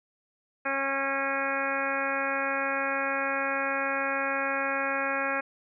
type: harmonic tone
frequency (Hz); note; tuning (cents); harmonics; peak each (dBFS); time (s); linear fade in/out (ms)
273.4; C#4; -24; 1 / 2 / 3 / 4 / 5 / 6 / 7 / 8 / 9; -38 / -33 / -36 / -36 / -34 / -32 / -38 / -37 / -36; 0.65-5.41; 10
effects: none